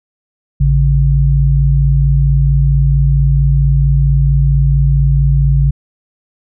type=tone pair together; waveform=sine; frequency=55.56 / 140 Hz; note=A1 / C#3; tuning=+18 / +18 cents; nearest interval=octave + major third; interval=1600 cents; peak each=-10 dBFS; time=0.6-5.71 s; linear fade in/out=10 ms; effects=none